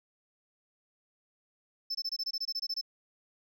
sine tone bursts, 5274 Hz, E8, in tune, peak -28 dBFS, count 13, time 1.9-2.813 s, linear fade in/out 10 ms, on 49 ms, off 23 ms, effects tanh soft clip ceiling -30 dBFS

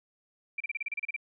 sine tone bursts, 2349 Hz, D7, in tune, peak -30 dBFS, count 11, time 0.58-1.164 s, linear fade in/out 5 ms, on 24 ms, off 32 ms, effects none

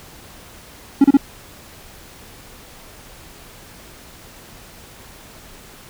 triangle tone bursts, 277.2 Hz, C#4, in tune, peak -4 dBFS, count 3, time 1.01-1.171 s, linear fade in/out 5 ms, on 33 ms, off 31 ms, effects pink hiss -42 dBFS RMS until 5.89 s

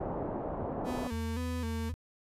white low-pass noise, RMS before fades -36 dBFS, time 0-1.08 s, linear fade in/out 10 ms, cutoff 800 Hz, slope 24 dB/octave
35% pulse tone with vibrato, 238.1 Hz, A#3, 37 cents sharp, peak -34 dBFS, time 0.84-1.93 s, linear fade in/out 50 ms, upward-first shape square, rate 1.9 Hz, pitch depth 82 cents each way
sine tone, 82.41 Hz, E2, in tune, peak -34 dBFS, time 1.12-1.94 s, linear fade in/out 0 ms
effects resampled to 32000 Hz

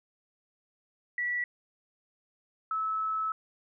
sine tone pair in turn, 1949 / 1300.8 Hz, B6 / E6, -23 / -23 cents, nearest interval perfect fifth, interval 700 cents, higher first, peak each -28 dBFS, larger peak neither, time 1.18-1.44 / 2.71-3.32 s, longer second, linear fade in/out 2 ms, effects none

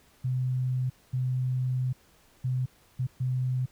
sine tone bursts at uneven times, 127.8 Hz, C3, 40 cents flat, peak -25 dBFS, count 5, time 0.24-0.9 / 1.13-1.93 / 2.44-2.66 / 2.99-3.07 / 3.2-3.66 s, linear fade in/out 10 ms, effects pink hiss -61 dBFS RMS until 3.71 s

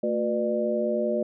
sine tone cluster, 223.4 / 362.3 / 489.4 / 599 Hz, A3 / F#4 / B4 / D5, +27 / -36 / -16 / +34 cents, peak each -29 / -30 / -30 / -26 dBFS, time 0.03-1.23 s, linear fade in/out 5 ms, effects none

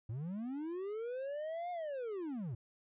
triangle linear two-way sweep, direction up then down, 103.6 to 720 to 103.6 Hz, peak -36 dBFS, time 0.09-2.55 s, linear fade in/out 5 ms, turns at 1.71 s, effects resampled to 8000 Hz

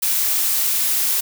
blue noise, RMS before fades -19 dBFS, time 0.02-1.21 s, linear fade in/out 10 ms, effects none

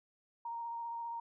sine tone with vibrato, 932.3 Hz, A#5, in tune, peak -38 dBFS, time 0.45-1.2 s, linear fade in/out 5 ms, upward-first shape sine, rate 15 Hz, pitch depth 14 cents each way, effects none

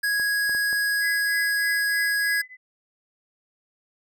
square tone, 1659 Hz, G#6, 2 cents flat, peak -22 dBFS, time 0.03-2.42 s, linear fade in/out 10 ms
clicks, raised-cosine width 1 ms, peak -26 dBFS, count 4, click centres 0.198 / 0.495 / 0.549 / 0.729 s
sine tone with tremolo, 2014 Hz, B6, 33 cents sharp, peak -27 dBFS, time 1-2.57 s, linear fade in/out 50 ms, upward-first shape triangle, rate 3.2 Hz, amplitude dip 100%
effects none

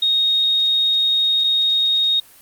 sine tone pair in turn, 3729 / 3729 Hz, A#7 / A#7, 0 / 0 cents, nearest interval unison, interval 0 cents, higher neither, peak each -14 dBFS, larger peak neither, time 0.02-1.44 / 1.44-2.2 s, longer first, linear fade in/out 5 ms, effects white hiss -47 dBFS RMS until 2.41 s + Opus 48 kbps

